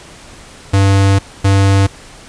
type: tone pair in turn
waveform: square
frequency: 98 / 98 Hz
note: G2 / G2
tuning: 0 / 0 cents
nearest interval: unison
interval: 0 cents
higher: neither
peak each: -8 dBFS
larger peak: neither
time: 0.73-1.19 / 1.44-1.87 s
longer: first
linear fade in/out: 10 ms
effects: pink hiss -37 dBFS RMS until 2.28 s + resampled to 22050 Hz